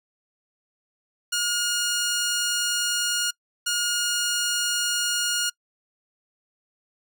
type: tone bursts at uneven times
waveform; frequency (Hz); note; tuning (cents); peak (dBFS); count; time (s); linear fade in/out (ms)
10% pulse; 1430; F6; +41; -14; 2; 1.32-3.31 / 3.66-5.5; 10
effects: noise-tail reverb RT60 0.1 s tail -25 dB re dry